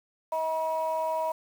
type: tone pair together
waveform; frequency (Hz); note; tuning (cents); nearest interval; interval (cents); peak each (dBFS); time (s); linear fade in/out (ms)
sine; 637.5 / 961; D#5 / B5; +42 / -48; perfect fifth; 710; -28; 0.32-1.32; 5
effects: tanh soft clip ceiling -20 dBFS + 8-bit